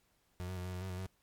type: tone with pitch steps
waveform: 35% pulse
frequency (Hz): 89.9 / 92.6 / 89.8 / 91.7 / 90.3 / 94.6 / 90.6 / 94.2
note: F#2 / F#2 / F2 / F#2 / F#2 / F#2 / F#2 / F#2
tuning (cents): -49 / +2 / +49 / -15 / -42 / +39 / -36 / +32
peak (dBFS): -37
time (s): 0.4-1.064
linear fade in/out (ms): 0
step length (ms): 83
effects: pink hiss -74 dBFS RMS until 1.22 s + MP3 96 kbps